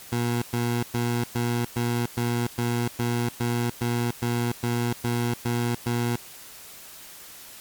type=tone bursts; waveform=20% pulse; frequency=119.4 Hz; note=A#2; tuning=42 cents sharp; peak=-18 dBFS; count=15; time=0.12-6.16 s; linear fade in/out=5 ms; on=300 ms; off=110 ms; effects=white hiss -44 dBFS RMS until 7.6 s + MP3 96 kbps